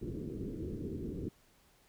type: low-pass noise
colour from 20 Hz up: white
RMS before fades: -40 dBFS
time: 0.01-1.29 s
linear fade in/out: 5 ms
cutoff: 410 Hz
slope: 48 dB/octave
effects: pink hiss -67 dBFS RMS until 1.88 s